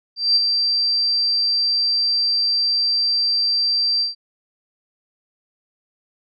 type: tone with ADSR envelope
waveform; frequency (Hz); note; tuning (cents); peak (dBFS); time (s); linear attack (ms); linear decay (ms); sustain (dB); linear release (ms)
sine; 4699; D8; 0; -11; 0.16-4.15; 200; 25; -5; 140
effects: none